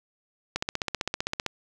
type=click train; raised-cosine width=0.2 ms; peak=-10 dBFS; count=15; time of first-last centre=0.56-1.463 s; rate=15.5 Hz; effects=none